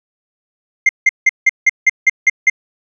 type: tone bursts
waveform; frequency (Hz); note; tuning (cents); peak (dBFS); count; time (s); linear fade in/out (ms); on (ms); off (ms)
triangle; 2100; C7; +6; -4; 9; 0.86-2.499; 5; 31; 170
effects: resampled to 16000 Hz